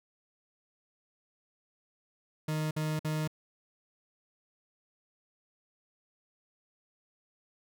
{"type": "tone bursts", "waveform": "40% pulse", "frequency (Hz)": 154.8, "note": "D#3", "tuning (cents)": -9, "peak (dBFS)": -29, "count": 3, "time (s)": [2.48, 3.276], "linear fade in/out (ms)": 5, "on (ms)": 230, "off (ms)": 53, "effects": []}